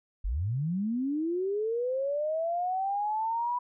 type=linear sweep; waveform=sine; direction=up; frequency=38.89 to 987.8 Hz; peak=-27 dBFS; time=0.24-3.59 s; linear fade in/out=10 ms; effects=none